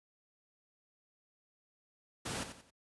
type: noise with echo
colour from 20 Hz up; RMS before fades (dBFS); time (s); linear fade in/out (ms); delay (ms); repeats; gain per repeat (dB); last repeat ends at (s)
pink; -38; 2.25-2.44; 10; 89; 3; -9; 2.707
effects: high-pass 80 Hz 12 dB/octave + resampled to 24000 Hz